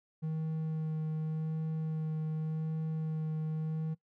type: tone with vibrato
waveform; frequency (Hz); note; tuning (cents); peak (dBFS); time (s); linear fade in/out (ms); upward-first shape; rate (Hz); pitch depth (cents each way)
triangle; 157.6; D#3; +23; -30; 0.22-3.95; 20; sine; 0.87; 12
effects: noise-tail reverb RT60 0.1 s tail -22 dB re dry